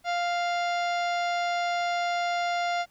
harmonic tone with a mistuned harmonic, 698.5 Hz, F5, in tune, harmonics 1 / 2 / 3 / 4 / 5 / 6 / 7 / 8 / 10, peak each -26 / -34 / -35 / -42 / -41 / -45 / -46 / -47 / -49 dBFS, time 0.04-2.86 s, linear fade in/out 50 ms, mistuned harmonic 10, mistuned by -26 cents, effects pink hiss -64 dBFS RMS until 2.9 s

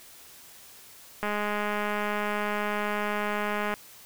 click train, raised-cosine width 0.5 ms, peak -15 dBFS, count 523, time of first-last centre 1.23-3.74 s, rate 208 Hz, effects white hiss -50 dBFS RMS until 4.05 s

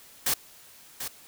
white noise with echo, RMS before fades -25 dBFS, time 0.26-0.34 s, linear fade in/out 5 ms, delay 740 ms, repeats 1, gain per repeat -9 dB, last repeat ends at 1.08 s, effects white hiss -52 dBFS RMS until 1.27 s

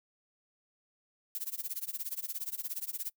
violet noise with tremolo, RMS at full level -35 dBFS, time 1.35-3.1 s, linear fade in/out 0 ms, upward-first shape sine, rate 17 Hz, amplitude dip 95%, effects noise-tail reverb RT60 0.1 s tail -24 dB re dry

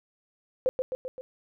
sine tone with echo, 514 Hz, C5, 31 cents flat, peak -20 dBFS, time 0.66-0.69 s, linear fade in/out 0 ms, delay 130 ms, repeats 4, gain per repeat -4 dB, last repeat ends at 1.21 s, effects none

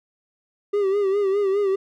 triangle tone with vibrato, 397.2 Hz, G4, 23 cents sharp, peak -16 dBFS, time 0.73-1.76 s, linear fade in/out 10 ms, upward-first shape sine, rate 4.9 Hz, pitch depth 71 cents each way, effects none

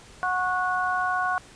harmonic tone, 366.6 Hz, F#4, 16 cents flat, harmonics 2 / 3 / 4, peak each -27 / -27 / -27 dBFS, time 0.23-1.38 s, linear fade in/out 0 ms, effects pink hiss -49 dBFS RMS until 1.55 s + resampled to 22050 Hz

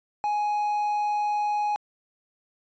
triangle tone, 834 Hz, G#5, 7 cents sharp, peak -21 dBFS, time 0.24-1.76 s, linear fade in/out 0 ms, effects resampled to 16000 Hz

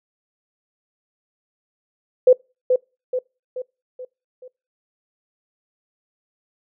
sine tone with echo, 506 Hz, B4, 42 cents sharp, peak -7 dBFS, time 2.27-2.33 s, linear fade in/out 5 ms, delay 430 ms, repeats 5, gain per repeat -6 dB, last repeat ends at 4.48 s, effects noise-tail reverb RT60 0.3 s tail -26 dB re dry

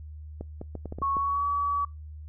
clicks, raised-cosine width 2 ms, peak -23 dBFS, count 8, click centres 0.41 / 0.614 / 0.753 / 0.857 / 0.924 / 0.986 / 1.018 / 1.168 s
sine tone with pitch glide, 1104 to 1140.3 Hz, C#6 to C#6, -7 to +49 cents, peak -24 dBFS, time 1.02-1.85 s, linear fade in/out 5 ms, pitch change +56 cents, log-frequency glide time 1.13-1.46 s
effects noise-tail reverb RT60 0.2 s tail -25 dB re dry + added 76 Hz sine -39 dBFS peak until 2.28 s

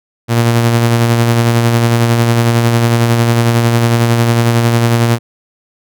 sawtooth tone with tremolo, 117.2 Hz, A#2, 10 cents sharp, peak -3 dBFS, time 0.28-5.19 s, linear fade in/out 50 ms, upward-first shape sine, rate 11 Hz, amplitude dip 35%, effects none

